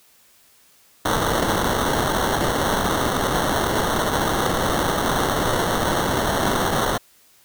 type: noise with sample-and-hold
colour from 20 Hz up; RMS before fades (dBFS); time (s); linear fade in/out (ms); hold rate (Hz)
white; -21; 1.05-6.98; 5; 2450
effects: white hiss -55 dBFS RMS until 7.44 s